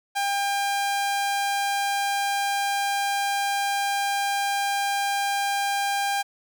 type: tone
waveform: sawtooth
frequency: 800 Hz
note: G5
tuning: 35 cents sharp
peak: -19 dBFS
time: 0.15-6.23 s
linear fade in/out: 20 ms
effects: none